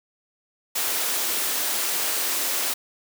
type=high-pass noise; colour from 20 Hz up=white; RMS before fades=-25 dBFS; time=0.75-2.74 s; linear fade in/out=10 ms; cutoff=260 Hz; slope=24 dB/octave; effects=none